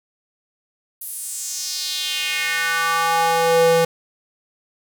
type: tone with high-pass filter sweep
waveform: square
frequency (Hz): 165.9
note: E3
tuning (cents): +11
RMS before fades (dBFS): -20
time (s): 1.01-3.85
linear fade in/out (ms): 5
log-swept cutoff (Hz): 12000 to 370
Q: 2.8
effects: none